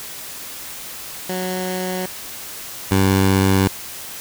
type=tone pair in turn; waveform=15% pulse; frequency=184.3 / 96.06 Hz; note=F#3 / G2; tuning=-7 / -35 cents; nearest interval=major seventh; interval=1128 cents; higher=first; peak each=-16 / -7 dBFS; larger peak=second; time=1.29-2.06 / 2.91-3.68 s; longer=neither; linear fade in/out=5 ms; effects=white hiss -33 dBFS RMS until 4.2 s